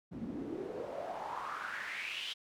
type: noise with band-pass filter sweep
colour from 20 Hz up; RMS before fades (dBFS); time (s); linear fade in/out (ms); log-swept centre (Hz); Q
pink; -41; 0.11-2.34; 20; 200 to 3400; 5.2
effects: none